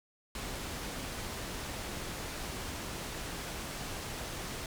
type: low-pass noise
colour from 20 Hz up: pink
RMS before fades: -40 dBFS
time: 0.35-4.66 s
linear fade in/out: 2 ms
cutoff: 11000 Hz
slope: 12 dB/octave
effects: none